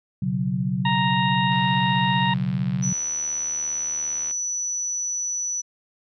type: chord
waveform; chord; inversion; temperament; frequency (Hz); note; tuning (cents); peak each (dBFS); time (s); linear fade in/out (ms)
sine; B suspended second; none; just; 123.47 / 138.9 / 185.21; B2 / C#3 / F#3; 0 / +4 / +2; -28 / -26 / -24; 0.22-2.93; 5
type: harmonic tone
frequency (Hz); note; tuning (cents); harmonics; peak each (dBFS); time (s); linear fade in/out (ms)
933; A#5; +1; 1 / 2 / 3 / 4; -22 / -27 / -29 / -30; 0.85-2.34; 5
type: click train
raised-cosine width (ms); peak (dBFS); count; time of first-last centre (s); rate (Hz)
0.3; -25; 217; 1.52-4.311; 77.4
type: tone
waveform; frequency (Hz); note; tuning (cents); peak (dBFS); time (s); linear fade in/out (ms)
sine; 5940; F#8; +6; -24; 2.82-5.62; 20
effects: none